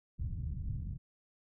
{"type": "low-pass noise", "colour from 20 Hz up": "white", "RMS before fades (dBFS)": -38, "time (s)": [0.18, 0.98], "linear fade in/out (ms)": 20, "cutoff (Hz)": 130, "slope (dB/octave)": 24, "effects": []}